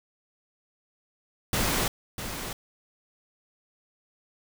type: noise with echo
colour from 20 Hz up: pink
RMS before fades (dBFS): -26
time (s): 1.53-1.88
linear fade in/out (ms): 2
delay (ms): 650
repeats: 1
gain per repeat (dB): -9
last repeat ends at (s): 2.53
effects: none